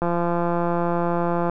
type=click train; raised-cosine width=1 ms; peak=-10 dBFS; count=255; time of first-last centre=0.02-1.497 s; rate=172 Hz; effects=none